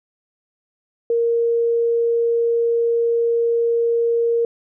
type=tone; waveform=sine; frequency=466.2 Hz; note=A#4; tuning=in tune; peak=-15 dBFS; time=1.1-4.45 s; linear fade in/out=2 ms; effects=none